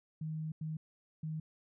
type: tone bursts at uneven times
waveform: sine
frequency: 156.9 Hz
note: D#3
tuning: 15 cents sharp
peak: -36 dBFS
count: 3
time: 0.21-0.52 / 0.61-0.77 / 1.23-1.4 s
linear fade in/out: 5 ms
effects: none